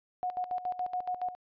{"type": "tone with tremolo", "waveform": "sine", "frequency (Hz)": 728, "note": "F#5", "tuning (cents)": -28, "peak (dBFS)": -29, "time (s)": [0.23, 1.35], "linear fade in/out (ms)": 0, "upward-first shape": "square", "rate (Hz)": 7.1, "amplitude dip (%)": 75, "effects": ["resampled to 11025 Hz"]}